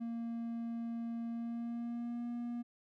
triangle tone with pitch glide, 231.9 to 238.6 Hz, A#3 to A#3, -9 to +41 cents, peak -35 dBFS, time 0-2.63 s, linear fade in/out 20 ms, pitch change +50 cents, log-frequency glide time 1.29-2.28 s, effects none

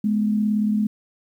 sine tone pair together, 210.8 / 248.6 Hz, G#3 / B3, +26 / +12 cents, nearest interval minor third, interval 286 cents, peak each -18 / -28 dBFS, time 0.04-0.87 s, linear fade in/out 5 ms, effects 9-bit

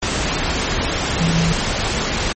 sine tone in noise, 165.7 Hz, E3, 9 cents sharp, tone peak -15 dBFS, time 1.2-1.53 s, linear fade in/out 10 ms, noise pink, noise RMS -20 dBFS, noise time 0.02-2.33 s, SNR +2 dB, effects MP3 32 kbps

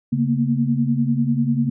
sine tone cluster, 138.6 / 229 / 239.1 Hz, C#3 / A#3 / A#3, 0 / -31 / +44 cents, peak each -21 dBFS, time 0.12-1.7 s, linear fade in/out 10 ms, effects none

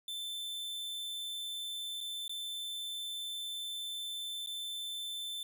45% pulse tone with dropouts, 3537 Hz, A7, 8 cents sharp, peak -38 dBFS, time 0.08-5.43 s, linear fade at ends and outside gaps 2 ms, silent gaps 2.006-2.01 / 2.28-2.294 / 4.462-4.471 s, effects none

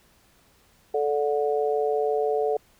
harmonic tone, 145.9 Hz, D3, 11 cents flat, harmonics 3 / 4 / 5, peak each -23 / -29 / -28 dBFS, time 0.94-2.57 s, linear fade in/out 5 ms, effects pink hiss -60 dBFS RMS until 2.79 s

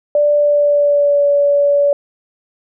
sine tone with pitch glide, 587.3 to 572.2 Hz, D5 to D5, 0 to -45 cents, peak -9 dBFS, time 0.15-1.93 s, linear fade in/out 2 ms, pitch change -45 cents, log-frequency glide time 0.32-1.27 s, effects none

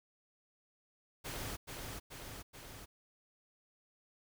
pink noise with echo, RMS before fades -42 dBFS, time 1.24-1.57 s, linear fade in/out 20 ms, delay 430 ms, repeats 3, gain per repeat -3 dB, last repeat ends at 2.86 s, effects none

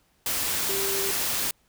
sine tone in noise, 392 Hz, G4, in tune, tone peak -30 dBFS, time 0.69-1.11 s, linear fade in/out 2 ms, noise white, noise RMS -27 dBFS, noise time 0.26-1.51 s, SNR -6 dB, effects pink hiss -66 dBFS RMS until 1.68 s

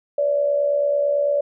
sine tone with amplitude modulation, 576 Hz, D5, 34 cents flat, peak -14 dBFS, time 0.18-1.41 s, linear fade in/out 5 ms, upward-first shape sine, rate 69 Hz, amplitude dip 55%, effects none

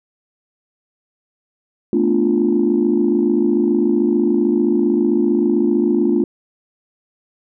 sine chord, B half-diminished seventh, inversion third, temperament equal, 220 / 246.9 / 293.7 / 349.2 Hz, A3 / B3 / D4 / F4, 0 / 0 / 0 / 0 cents, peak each -18 / -20 / -18 / -16 dBFS, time 1.93-6.24 s, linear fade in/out 2 ms, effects tanh soft clip ceiling -5 dBFS

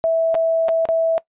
sine tone with dropouts, 655 Hz, E5, 11 cents flat, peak -14 dBFS, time 0.04-1.18 s, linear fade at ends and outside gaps 0 ms, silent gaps 0.344-0.351 / 0.684-0.69 / 0.854-0.888 s, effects noise-tail reverb RT60 0.1 s tail -20 dB re dry + resampled to 8000 Hz

